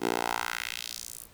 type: tone with high-pass filter sweep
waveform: 10% pulse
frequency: 58.27 Hz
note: A#1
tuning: in tune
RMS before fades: -33 dBFS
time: 0-1.28 s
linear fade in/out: 50 ms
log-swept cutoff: 330 to 12000 Hz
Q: 1.6
effects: pink hiss -57 dBFS RMS until 1.33 s